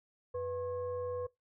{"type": "tone with frequency modulation", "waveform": "sine", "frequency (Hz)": 493.9, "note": "B4", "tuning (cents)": 0, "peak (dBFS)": -34, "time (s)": [0.34, 1.27], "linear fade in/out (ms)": 10, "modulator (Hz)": 584, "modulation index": 0.5, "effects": ["noise-tail reverb RT60 0.2 s tail -22 dB re dry"]}